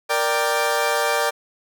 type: chord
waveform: 20% pulse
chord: G minor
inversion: first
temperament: equal with one note detuned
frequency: 466.2 / 589 / 784 Hz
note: Bb4 / D5 / G5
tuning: 0 / +5 / 0 cents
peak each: -19 / -17 / -19 dBFS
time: 0.09-1.31 s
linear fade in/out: 20 ms
effects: none